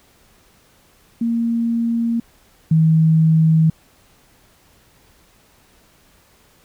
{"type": "tone pair in turn", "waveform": "sine", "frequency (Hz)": [232, 159.87], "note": ["A#3", "D#3"], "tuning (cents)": [-8, 47], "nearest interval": "tritone", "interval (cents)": 645, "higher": "first", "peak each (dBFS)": [-16, -10], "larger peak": "second", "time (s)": [[1.21, 2.2], [2.71, 3.7]], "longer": "neither", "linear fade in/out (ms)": 5, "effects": ["pink hiss -54 dBFS RMS until 6.64 s"]}